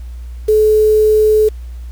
sine tone with quantisation, 430 Hz, A4, 40 cents flat, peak -7 dBFS, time 0.48-1.49 s, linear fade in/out 10 ms, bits 5, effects added 60 Hz sine -25 dBFS peak until 1.91 s + pink hiss -50 dBFS RMS until 1.91 s

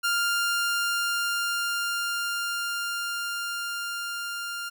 sawtooth tone with level ramp, 1399 Hz, F6, 3 cents sharp, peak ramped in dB -19 to -28 dBFS, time 0.03-4.7 s, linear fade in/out 20 ms, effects none

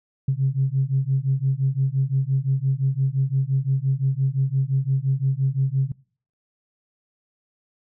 sine beating tone pair, 131.8 / 137.6 Hz, C3 / C#3, +13 / -12 cents, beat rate 5.8 Hz, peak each -21 dBFS, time 0.28-5.92 s, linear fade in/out 5 ms, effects noise-tail reverb RT60 0.5 s tail -25 dB re dry + tanh soft clip ceiling -11 dBFS

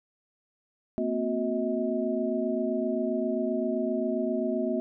sine tone cluster, 229.6 / 257.2 / 365.9 / 636 Hz, A#3 / C4 / F#4 / D#5, -26 / -30 / -19 / +38 cents, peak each -31 dBFS, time 0.98-4.8 s, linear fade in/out 0 ms, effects none

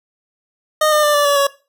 25% pulse tone with pitch steps, 616 / 604.4 / 593 / 581.8 / 570.8 / 560 Hz, D#5 / D5 / D5 / D5 / D5 / C#5, -17 / +50 / +17 / -16 / -49 / +18 cents, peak -8 dBFS, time 0.81-1.47 s, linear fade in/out 5 ms, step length 110 ms, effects noise-tail reverb RT60 0.3 s tail -17 dB re dry

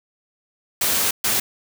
white noise bursts at uneven times, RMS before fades -20 dBFS, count 2, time 0.81-1.11 / 1.24-1.4 s, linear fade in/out 5 ms, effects none

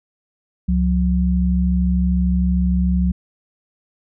sine tone pair together, 67.8 / 181 Hz, C#2 / F#3, -38 / -38 cents, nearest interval octave + perfect fourth, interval 1700 cents, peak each -17 dBFS, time 0.68-3.12 s, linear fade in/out 10 ms, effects none

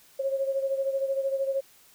sine beating tone pair, 540 / 553 Hz, C#5 / C#5, -45 / -4 cents, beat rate 13 Hz, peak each -26 / -32 dBFS, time 0.19-1.61 s, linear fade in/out 10 ms, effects white hiss -57 dBFS RMS until 1.94 s

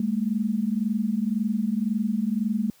sine tone pair together, 204 / 225.9 Hz, G#3 / A3, -31 / +46 cents, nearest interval major second, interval 177 cents, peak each -25 dBFS, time 0-2.7 s, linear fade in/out 2 ms, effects white hiss -58 dBFS RMS until 2.8 s + high-pass 60 Hz 12 dB/octave

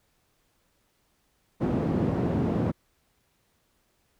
white band-pass noise, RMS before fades -26 dBFS, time 1.6-2.72 s, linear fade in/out 20 ms, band 100 to 280 Hz, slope 12 dB/octave, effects pink hiss -70 dBFS RMS until 4.19 s

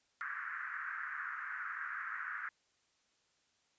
pink band-pass noise, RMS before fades -42 dBFS, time 0.21-2.49 s, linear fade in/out 0 ms, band 1300 to 1800 Hz, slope 48 dB/octave, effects white hiss -75 dBFS RMS until 3.78 s + resampled to 16000 Hz

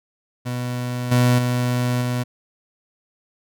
30% pulse tone with level steps, 123.47 Hz, B2, in tune, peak -21 / -11 / -16 / -18 dBFS, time 0.45-2.24 s, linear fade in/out 20 ms, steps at 1.11 / 1.38 / 2.01 s, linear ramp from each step 10 ms, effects none

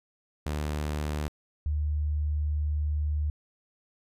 sawtooth / sine tone pair in turn, 75 / 75 Hz, D2 / D2, +37 / +37 cents, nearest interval unison, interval 0 cents, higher neither, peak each -25 dBFS, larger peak neither, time 0.46-1.28 / 1.66-3.3 s, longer second, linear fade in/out 0 ms, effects resampled to 32000 Hz

